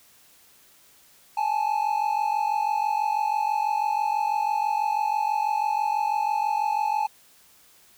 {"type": "tone pair together", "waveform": "triangle", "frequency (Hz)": [830.6, 876.7], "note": ["G#5", "A5"], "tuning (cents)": [0, -7], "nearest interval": "minor second", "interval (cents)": 93, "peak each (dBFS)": -23, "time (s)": [1.37, 7.07], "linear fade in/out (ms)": 5, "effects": ["white hiss -56 dBFS RMS until 7.97 s"]}